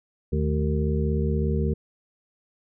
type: harmonic tone with a mistuned harmonic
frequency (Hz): 76.5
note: D#2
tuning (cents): -29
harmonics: 1 / 2 / 3 / 5 / 6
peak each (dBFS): -24 / -27 / -29 / -31 / -32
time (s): 0.32-1.74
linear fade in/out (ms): 10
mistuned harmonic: 3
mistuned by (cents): -87
effects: none